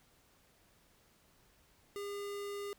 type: tone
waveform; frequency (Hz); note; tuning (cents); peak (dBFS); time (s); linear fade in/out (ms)
square; 405; G#4; -43; -40; 1.96-2.73; 0
effects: pink hiss -68 dBFS RMS until 2.78 s